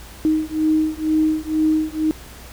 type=beating tone pair; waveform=sine; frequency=311.1 / 313.2 Hz; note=D#4 / D#4; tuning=0 / +11 cents; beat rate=2.1 Hz; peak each=-19 dBFS; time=0.25-2.11 s; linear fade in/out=0 ms; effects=added 60 Hz sine -41 dBFS peak until 2.52 s + pink hiss -41 dBFS RMS until 2.52 s